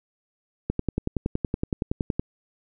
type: click train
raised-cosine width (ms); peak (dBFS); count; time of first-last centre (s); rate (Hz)
3; -11; 17; 0.7-2.195; 10.7
effects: none